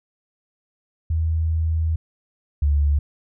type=tone pair in turn; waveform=sine; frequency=80.6 / 72.37 Hz; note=E2 / D2; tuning=-38 / -25 cents; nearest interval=major second; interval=187 cents; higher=first; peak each=-18 / -15 dBFS; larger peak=second; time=1.1-1.96 / 2.62-2.99 s; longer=first; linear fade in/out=5 ms; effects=none